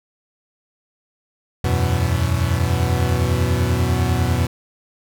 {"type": "chord", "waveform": "40% pulse", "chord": "E suspended second", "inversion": "none", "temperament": "equal", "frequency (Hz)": [82.41, 92.5, 123.47], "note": ["E2", "F#2", "B2"], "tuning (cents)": [0, 0, 0], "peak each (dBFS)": -20, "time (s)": [1.64, 4.47], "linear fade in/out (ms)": 5, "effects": []}